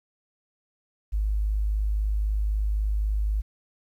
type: tone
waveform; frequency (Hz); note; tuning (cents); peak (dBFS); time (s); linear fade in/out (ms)
sine; 51.91; G#1; 0; -22; 1.12-3.42; 20
effects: 10-bit